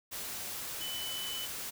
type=tone in noise; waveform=sine; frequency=3000 Hz; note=F#7; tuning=23 cents sharp; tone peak=-38 dBFS; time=0.8-1.47 s; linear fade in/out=20 ms; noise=white; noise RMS=-40 dBFS; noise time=0.11-1.71 s; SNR=-1 dB; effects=none